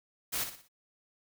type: noise with echo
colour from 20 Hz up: white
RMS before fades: -33 dBFS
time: 0.32-0.45 s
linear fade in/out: 20 ms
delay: 59 ms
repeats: 4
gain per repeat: -8 dB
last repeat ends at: 0.686 s
effects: none